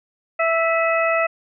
harmonic tone with a mistuned harmonic, 659 Hz, E5, 1 cent flat, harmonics 1 / 2 / 3 / 4, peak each -19 / -22 / -24 / -25 dBFS, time 0.39-1.27 s, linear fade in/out 10 ms, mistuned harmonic 4, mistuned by -44 cents, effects none

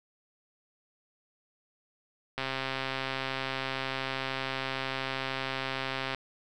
click train, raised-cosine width 0.3 ms, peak -16 dBFS, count 502, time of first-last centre 2.38-6.147 s, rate 133 Hz, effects none

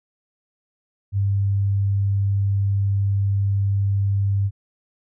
sine tone, 99.3 Hz, G2, 23 cents sharp, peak -17 dBFS, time 1.12-4.51 s, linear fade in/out 50 ms, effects none

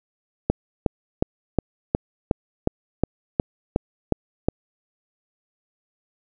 click train, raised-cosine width 2 ms, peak -4 dBFS, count 12, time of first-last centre 0.5-4.486 s, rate 2.76 Hz, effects none

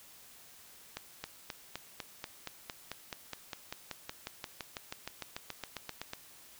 accelerating click train, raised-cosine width 0.2 ms, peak -21 dBFS, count 29, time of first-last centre 0.97-6.134 s, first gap 270 ms, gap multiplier 0.97, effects white hiss -56 dBFS RMS until 6.59 s

